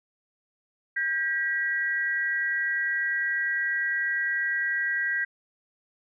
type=tone pair together; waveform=sine; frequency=1600 / 1931.4 Hz; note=G6 / B6; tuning=+35 / -39 cents; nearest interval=minor third; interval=326 cents; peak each=-27 / -27 dBFS; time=0.96-5.25 s; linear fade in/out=10 ms; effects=none